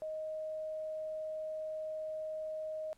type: tone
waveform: sine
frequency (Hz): 625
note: D#5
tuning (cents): +8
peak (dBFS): -37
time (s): 0.02-2.93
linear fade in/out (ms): 0
effects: pink hiss -69 dBFS RMS until 2.97 s + low-pass 12000 Hz 12 dB/octave